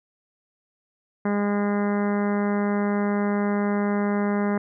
harmonic tone, 204.2 Hz, G#3, 29 cents flat, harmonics 1 / 2 / 3 / 4 / 5 / 6 / 7 / 8 / 9 / 10, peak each -22 / -28 / -32 / -34 / -36 / -38 / -39 / -40 / -41 / -42 dBFS, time 1.25-4.58 s, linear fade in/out 5 ms, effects none

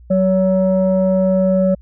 sine tone pair together, 188.21 / 564 Hz, F#3 / C#5, +30 / +30 cents, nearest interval octave + perfect fifth, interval 1900 cents, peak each -13 dBFS, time 0.1-1.75 s, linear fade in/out 10 ms, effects tanh soft clip ceiling -7 dBFS + added 60 Hz sine -39 dBFS peak until 1.81 s

